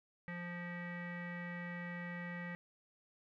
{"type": "tone with low-pass filter", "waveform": "square", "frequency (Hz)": 174.61, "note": "F3", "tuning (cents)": 0, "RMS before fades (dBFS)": -44, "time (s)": [0.28, 2.55], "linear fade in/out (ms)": 0, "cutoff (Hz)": 2000, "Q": 8.7, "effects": []}